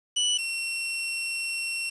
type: tone pair in turn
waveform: sawtooth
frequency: 2960 / 2722 Hz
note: F#7 / F7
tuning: 0 / -45 cents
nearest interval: minor second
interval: 145 cents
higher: first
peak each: -19 / -25 dBFS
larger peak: first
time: 0.16-0.38 / 0.38-1.9 s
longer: second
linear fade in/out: 10 ms
effects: resampled to 24000 Hz + 8-bit